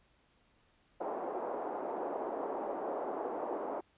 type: band-pass noise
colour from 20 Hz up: white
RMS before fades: -38 dBFS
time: 1-3.81 s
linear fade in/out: 10 ms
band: 310 to 820 Hz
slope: 24 dB/octave
effects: pink hiss -70 dBFS RMS until 3.97 s + resampled to 8000 Hz